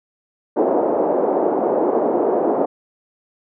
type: band-pass noise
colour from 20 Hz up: pink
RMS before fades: -18 dBFS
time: 0.56-2.66 s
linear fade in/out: 10 ms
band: 320 to 740 Hz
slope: 24 dB/octave
effects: none